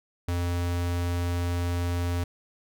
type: tone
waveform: square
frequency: 87.31 Hz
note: F2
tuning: in tune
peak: -26 dBFS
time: 0.28-2.24 s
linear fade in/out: 5 ms
effects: none